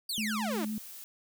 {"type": "exponential sweep", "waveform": "sawtooth", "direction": "down", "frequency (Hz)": [4800, 277.4], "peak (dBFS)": -29, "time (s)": [0.09, 0.65], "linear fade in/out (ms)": 5}
{"type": "tone with vibrato", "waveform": "sine", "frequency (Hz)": 215, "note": "A3", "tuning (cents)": -40, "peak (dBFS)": -32, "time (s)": [0.18, 0.78], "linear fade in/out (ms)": 0, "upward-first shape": "sine", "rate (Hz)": 9.7, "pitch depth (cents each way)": 18}
{"type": "noise", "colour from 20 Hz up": "blue", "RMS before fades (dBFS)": -46, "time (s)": [0.51, 1.04], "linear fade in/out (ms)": 0}
{"effects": []}